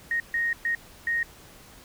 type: tone bursts at uneven times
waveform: sine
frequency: 1864.7 Hz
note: A#6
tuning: in tune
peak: -23 dBFS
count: 4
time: 0.11-0.2 / 0.34-0.53 / 0.65-0.75 / 1.07-1.23 s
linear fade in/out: 2 ms
effects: pink hiss -50 dBFS RMS until 1.84 s